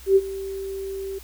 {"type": "tone with ADSR envelope", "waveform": "sine", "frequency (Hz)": 388.2, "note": "G4", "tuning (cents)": -17, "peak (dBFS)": -10, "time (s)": [0.06, 1.19], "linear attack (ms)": 100, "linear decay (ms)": 43, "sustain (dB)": -18, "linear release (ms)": 11, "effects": ["added 60 Hz sine -43 dBFS peak until 1.23 s", "white hiss -47 dBFS RMS until 1.23 s"]}